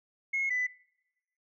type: tone pair in turn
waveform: sine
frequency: 2167 / 1996.5 Hz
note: C#7 / B6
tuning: -40 / +18 cents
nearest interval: minor second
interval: 142 cents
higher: first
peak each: -26 dBFS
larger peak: neither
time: 0.33-0.5 / 0.5-0.67 s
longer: neither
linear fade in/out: 10 ms
effects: noise-tail reverb RT60 1.0 s tail -25 dB re dry + tanh soft clip ceiling -23 dBFS